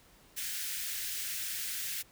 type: high-pass noise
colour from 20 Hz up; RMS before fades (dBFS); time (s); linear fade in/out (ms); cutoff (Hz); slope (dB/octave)
white; -37; 0.36-2.03; 20; 1500; 48
effects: pink hiss -61 dBFS RMS until 2.11 s